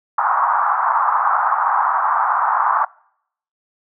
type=band-pass noise; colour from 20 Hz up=white; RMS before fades=-17 dBFS; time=0.18-2.85 s; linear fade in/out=5 ms; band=800 to 1300 Hz; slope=48 dB/octave; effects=noise-tail reverb RT60 0.7 s tail -25 dB re dry